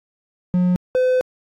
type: tone pair in turn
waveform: triangle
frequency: 180 / 509.1 Hz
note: F#3 / C5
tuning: -47 / -47 cents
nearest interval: octave + tritone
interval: 1800 cents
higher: second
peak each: -12 dBFS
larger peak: neither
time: 0.54-0.76 / 0.95-1.21 s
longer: second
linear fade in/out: 0 ms
effects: AAC 64 kbps